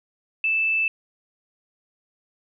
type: tone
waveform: sine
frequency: 2637 Hz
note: E7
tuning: in tune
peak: -19 dBFS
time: 0.44-0.88 s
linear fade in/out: 2 ms
effects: none